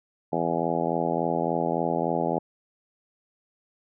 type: harmonic tone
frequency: 83.5 Hz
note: E2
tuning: 23 cents sharp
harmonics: 2 / 3 / 4 / 5 / 6 / 7 / 8 / 9 / 10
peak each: -32 / -32 / -32 / -32 / -32 / -32 / -32 / -32 / -32 dBFS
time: 0.32-2.39 s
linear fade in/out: 10 ms
effects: none